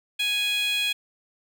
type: tone with high-pass filter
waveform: 15% pulse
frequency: 830.6 Hz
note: G#5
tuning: in tune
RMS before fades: -25 dBFS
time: 0.19-0.93 s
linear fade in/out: 10 ms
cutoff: 2900 Hz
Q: 6.4
effects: none